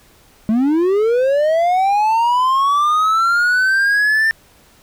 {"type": "linear sweep", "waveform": "triangle", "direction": "up", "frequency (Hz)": [210, 1800], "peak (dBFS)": -10, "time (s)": [0.49, 4.31], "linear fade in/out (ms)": 0, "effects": ["pink hiss -50 dBFS RMS until 4.82 s"]}